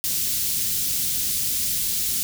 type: band-stop noise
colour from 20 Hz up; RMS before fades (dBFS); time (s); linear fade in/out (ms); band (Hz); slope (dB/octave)
white; -24; 0.04-2.23; 0; 210 to 3900; 12
effects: none